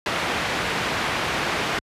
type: low-pass noise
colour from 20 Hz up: white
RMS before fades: -25 dBFS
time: 0.06-1.79 s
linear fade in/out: 2 ms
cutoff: 2300 Hz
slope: 12 dB/octave
effects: high-pass 60 Hz 12 dB/octave + resampled to 32000 Hz